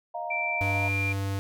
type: chord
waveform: sine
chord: Eb suspended second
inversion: none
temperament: just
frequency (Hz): 622.3 / 700 / 933.4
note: Eb5 / F5 / Bb5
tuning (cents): 0 / +4 / +2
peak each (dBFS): -37 / -33 / -36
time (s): 0.14-0.89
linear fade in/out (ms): 10
type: tone with pitch glide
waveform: sine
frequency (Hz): 2344 to 2385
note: D7 to D7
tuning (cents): -4 to +26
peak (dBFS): -27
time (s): 0.3-1.13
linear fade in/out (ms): 10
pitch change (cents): +30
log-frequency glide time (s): 0.69-0.86
type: tone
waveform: square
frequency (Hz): 98.2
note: G2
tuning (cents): +4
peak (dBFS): -28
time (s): 0.61-1.39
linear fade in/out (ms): 0
effects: none